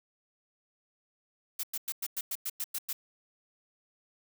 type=noise bursts; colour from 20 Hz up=blue; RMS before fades=-34 dBFS; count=10; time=1.59-2.93 s; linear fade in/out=5 ms; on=44 ms; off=100 ms; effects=none